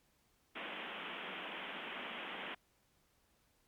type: band-pass noise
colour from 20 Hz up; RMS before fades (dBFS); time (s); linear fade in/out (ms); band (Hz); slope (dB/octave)
white; -45; 0.55-2.55; 10; 170 to 3300; 96
effects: pink hiss -74 dBFS RMS until 3.67 s + MP3 96 kbps